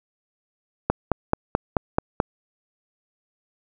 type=click train; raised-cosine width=1 ms; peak=-4 dBFS; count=7; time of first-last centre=0.9-2.202 s; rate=4.61 Hz; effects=none